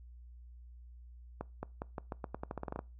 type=accelerating click train; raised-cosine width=1 ms; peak=-24 dBFS; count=15; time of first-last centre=1.41-2.791 s; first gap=220 ms; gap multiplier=0.86; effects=noise-tail reverb RT60 0.3 s tail -23 dB re dry + added 60 Hz sine -50 dBFS peak until 2.99 s